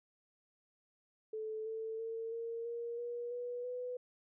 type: tone with pitch steps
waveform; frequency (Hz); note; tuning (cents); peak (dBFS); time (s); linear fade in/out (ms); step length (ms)
sine; 436.2 / 444.3 / 452.6 / 461.1 / 469.7 / 478.4 / 487.4 / 496.5; A4 / A4 / A4 / A#4 / A#4 / A#4 / B4 / B4; -15 / +17 / +49 / -19 / +13 / +45 / -23 / +9; -38; 1.33-3.97; 5; 330
effects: none